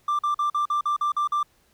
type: tone bursts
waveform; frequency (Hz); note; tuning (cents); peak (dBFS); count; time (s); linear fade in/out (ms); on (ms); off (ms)
triangle; 1181; D6; +9; -18; 9; 0.08-1.43; 5; 110; 45
effects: tanh soft clip ceiling -15 dBFS + pink hiss -63 dBFS RMS until 1.73 s